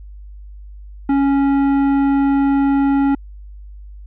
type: tone with tanh clipping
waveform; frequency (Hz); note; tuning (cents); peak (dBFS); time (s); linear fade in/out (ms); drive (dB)
sine; 277.2; C#4; 0; -14; 1.09-3.15; 5; 12
effects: added 50 Hz sine -33 dBFS peak until 4.06 s